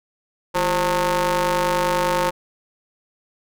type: ring-modulated tone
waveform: sawtooth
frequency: 185 Hz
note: F#3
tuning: in tune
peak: -11 dBFS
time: 0.54-2.31 s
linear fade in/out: 20 ms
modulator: 715 Hz
effects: none